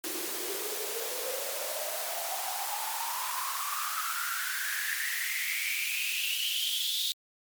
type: noise with high-pass filter sweep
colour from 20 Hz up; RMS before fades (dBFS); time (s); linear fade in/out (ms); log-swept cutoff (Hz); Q
white; -33; 0.04-7.12; 0; 330 to 3700; 9.5
effects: Opus 48 kbps